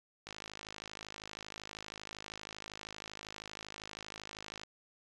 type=click train; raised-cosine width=0.2 ms; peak=-26 dBFS; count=231; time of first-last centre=0.27-4.634 s; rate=52.7 Hz; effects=resampled to 24000 Hz